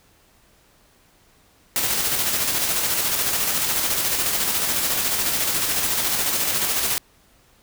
white noise with tremolo, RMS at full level -21 dBFS, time 1.76-6.98 s, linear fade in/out 0 ms, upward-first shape square, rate 14 Hz, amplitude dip 30%, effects pink hiss -57 dBFS RMS until 7.62 s

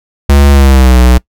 square tone with pitch glide, 70.5 to 62.09 Hz, C#2 to B1, +30 to +10 cents, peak -3 dBFS, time 0.29-1.18 s, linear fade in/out 5 ms, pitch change -220 cents, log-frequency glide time 0.51-0.99 s, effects noise-tail reverb RT60 0.1 s tail -23 dB re dry

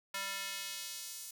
square tone with high-pass filter sweep, 196 Hz, G3, in tune, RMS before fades -42 dBFS, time 0.14-1.31 s, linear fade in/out 5 ms, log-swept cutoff 1400 to 7400 Hz, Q 0.85, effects none

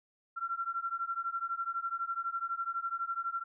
sine beating tone pair, 1358 / 1370 Hz, F6 / F6, -49 / -34 cents, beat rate 12 Hz, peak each -36 / -36 dBFS, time 0.36-3.44 s, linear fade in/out 20 ms, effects none

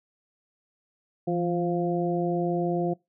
harmonic tone with a mistuned harmonic, 174.61 Hz, F3, in tune, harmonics 1 / 2 / 3 / 4, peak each -28 / -27 / -33 / -31 dBFS, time 1.27-2.94 s, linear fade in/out 10 ms, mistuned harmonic 1, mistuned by -42 cents, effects noise-tail reverb RT60 0.2 s tail -23 dB re dry

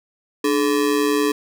square ring-modulated tone, 361.2 Hz, F#4, 42 cents flat, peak -14 dBFS, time 0.44-1.32 s, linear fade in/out 5 ms, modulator 65.2 Hz, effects none

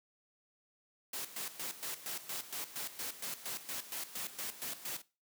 white noise with tremolo, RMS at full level -40 dBFS, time 1.13-5.02 s, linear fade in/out 5 ms, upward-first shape square, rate 4.3 Hz, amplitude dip 75%, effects noise-tail reverb RT60 0.3 s tail -19 dB re dry + high-pass 150 Hz 12 dB/octave

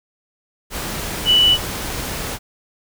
sine tone in noise, 2964 Hz, F#7, 2 cents sharp, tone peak -10 dBFS, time 1.25-1.58 s, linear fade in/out 50 ms, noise pink, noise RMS -26 dBFS, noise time 0.7-2.39 s, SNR +13 dB, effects none

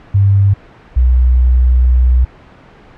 sine tone pair in turn, 99 / 62.24 Hz, G2 / B1, +18 / +14 cents, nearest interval minor sixth, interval 804 cents, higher first, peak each -6 dBFS, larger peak neither, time 0.14-0.54 / 0.96-2.25 s, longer second, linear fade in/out 10 ms, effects pink hiss -40 dBFS RMS until 2.97 s + low-pass 2000 Hz 12 dB/octave

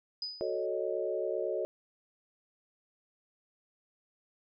sine tone with exponential decay, 4978 Hz, D#8, in tune, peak -32 dBFS, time 0.22-0.66 s, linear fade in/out 2 ms, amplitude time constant 95 ms
sine chord, D# half-diminished seventh, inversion first, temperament equal, 370 / 440 / 554.4 / 622.3 Hz, F#4 / A4 / C#5 / D#5, 0 / 0 / 0 / 0 cents, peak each -36 dBFS, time 0.41-1.65 s, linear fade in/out 0 ms
effects none

